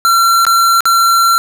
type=tone with dropouts; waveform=square; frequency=1362 Hz; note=F6; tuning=44 cents flat; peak=-8 dBFS; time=0.05-1.38 s; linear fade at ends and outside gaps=0 ms; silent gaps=0.451-0.467 / 0.806-0.855 s; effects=none